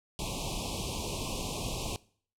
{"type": "band-stop noise", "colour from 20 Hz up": "pink", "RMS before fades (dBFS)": -35, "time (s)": [0.19, 1.96], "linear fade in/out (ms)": 0, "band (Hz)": [1100, 2400], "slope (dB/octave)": 96, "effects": ["noise-tail reverb RT60 0.5 s tail -21 dB re dry", "low-pass 10000 Hz 12 dB/octave"]}